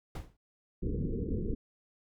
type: noise with exponential decay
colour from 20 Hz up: brown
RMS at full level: -33 dBFS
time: 0.15-0.37 s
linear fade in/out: 5 ms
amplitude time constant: 46 ms
type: low-pass noise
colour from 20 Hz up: pink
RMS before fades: -33 dBFS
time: 0.82-1.55 s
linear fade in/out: 10 ms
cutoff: 480 Hz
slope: 96 dB/octave
effects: none